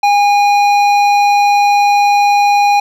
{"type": "tone with hard clipping", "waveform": "sine", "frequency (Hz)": 816, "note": "G#5", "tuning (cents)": -31, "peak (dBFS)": -9, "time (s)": [0.03, 2.8], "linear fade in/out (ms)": 5, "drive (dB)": 11, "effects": []}